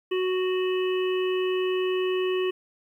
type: harmonic tone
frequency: 370 Hz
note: F#4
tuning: in tune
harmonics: 1 / 3 / 5 / 7 / 8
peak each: -23 / -37 / -40 / -38 / -37 dBFS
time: 0.11-2.51 s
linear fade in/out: 10 ms
effects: 10-bit